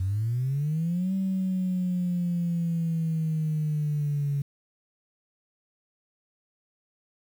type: linear two-way sweep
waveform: sine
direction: up then down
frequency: 90.1 to 192.5 to 140.7 Hz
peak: -23 dBFS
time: 0-4.42 s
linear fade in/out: 5 ms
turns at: 1.14 s
effects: tanh soft clip ceiling -20 dBFS + 9-bit